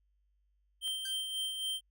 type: tone with tremolo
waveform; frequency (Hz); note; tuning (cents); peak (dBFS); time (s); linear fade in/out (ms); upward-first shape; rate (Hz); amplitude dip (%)
square; 3136; G7; 0; -33; 0.81-1.81; 50; sine; 3.7; 45
type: clicks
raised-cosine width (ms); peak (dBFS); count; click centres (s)
0.3; -40; 2; 0.875 / 0.879
type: tone with exponential decay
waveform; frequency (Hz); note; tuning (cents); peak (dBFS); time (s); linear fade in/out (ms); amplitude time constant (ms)
15% pulse; 1568; G6; 0; -33; 1.05-1.2; 5; 31
effects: added 50 Hz sine -70 dBFS peak until 1.9 s